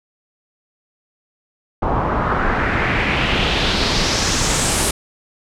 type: noise with low-pass filter sweep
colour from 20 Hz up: pink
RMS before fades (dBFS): -18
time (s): 1.82-4.91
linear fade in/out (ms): 5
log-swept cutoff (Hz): 890 to 10000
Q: 2.4
effects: none